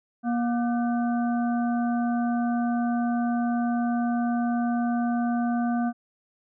harmonic tone with a mistuned harmonic, 238 Hz, A#3, 36 cents sharp, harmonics 1 / 3 / 5 / 6, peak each -23 / -30 / -40 / -39 dBFS, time 0.23-5.93 s, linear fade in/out 50 ms, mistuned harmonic 6, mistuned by +100 cents, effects none

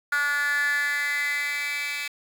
10% pulse tone with high-pass filter sweep, 288.7 Hz, D4, 30 cents flat, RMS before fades -26 dBFS, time 0.12-2.08 s, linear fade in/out 5 ms, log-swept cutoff 1500 to 2500 Hz, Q 7.6, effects 8-bit

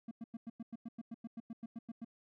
triangle tone bursts, 229.3 Hz, A#3, 28 cents flat, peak -39 dBFS, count 16, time 0.08-2.047 s, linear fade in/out 5 ms, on 32 ms, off 97 ms, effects none

